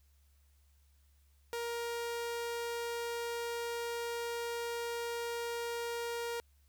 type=tone; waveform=sawtooth; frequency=470 Hz; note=A#4; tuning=14 cents sharp; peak=-32 dBFS; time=1.53-6.4 s; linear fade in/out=0 ms; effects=added 70 Hz sine -64 dBFS peak until 6.68 s + white hiss -75 dBFS RMS until 6.68 s